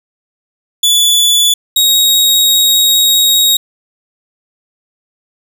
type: tone pair in turn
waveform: sawtooth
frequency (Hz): 3453 / 3779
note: A7 / A#7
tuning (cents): -33 / +23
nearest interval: major second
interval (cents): 156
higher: second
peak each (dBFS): -4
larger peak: neither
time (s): 0.83-1.54 / 1.76-3.57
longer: second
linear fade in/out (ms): 5
effects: none